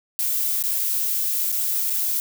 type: noise with dropouts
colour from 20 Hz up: violet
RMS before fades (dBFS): -23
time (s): 0.19-2.2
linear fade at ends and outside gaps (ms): 0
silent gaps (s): 0.626-0.638 / 1.518-1.525 / 1.898-1.903
effects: none